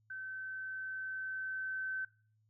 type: tone with level ramp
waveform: sine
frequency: 1535 Hz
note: G6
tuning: 37 cents flat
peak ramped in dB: -41 to -35 dBFS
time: 0.1-2.05 s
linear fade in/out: 5 ms
effects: noise-tail reverb RT60 0.4 s tail -19 dB re dry + added 108 Hz sine -70 dBFS peak until 2.49 s